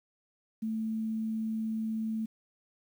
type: tone with quantisation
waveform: sine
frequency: 220.9 Hz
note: A3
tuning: 7 cents sharp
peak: -30 dBFS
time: 0.62-2.26 s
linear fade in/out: 10 ms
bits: 10
effects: none